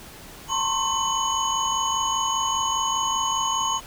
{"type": "tone cluster", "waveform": "sine", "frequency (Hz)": [908, 1049, 1094, 3000, 6620], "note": ["A#5", "C6", "C#6", "F#7", "G#8"], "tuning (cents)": [-46, 4, -23, 23, -6], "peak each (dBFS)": -28, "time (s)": [0.48, 3.81], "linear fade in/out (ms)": 50, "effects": ["pink hiss -43 dBFS RMS until 3.86 s"]}